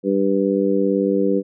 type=harmonic tone; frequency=98 Hz; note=G2; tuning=in tune; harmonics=2 / 3 / 4 / 5; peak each=-21 / -21 / -21 / -21 dBFS; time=0.03-1.43 s; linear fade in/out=50 ms; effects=none